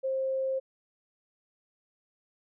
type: tone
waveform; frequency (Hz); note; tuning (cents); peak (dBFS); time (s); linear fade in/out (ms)
sine; 530; C5; +22; -27; 0.03-0.6; 20
effects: none